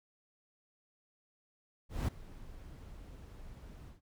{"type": "noise with ADSR envelope", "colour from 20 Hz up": "brown", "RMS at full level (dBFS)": -30, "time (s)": [1.89, 4.01], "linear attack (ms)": 190, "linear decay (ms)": 10, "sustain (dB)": -20, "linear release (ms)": 130, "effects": []}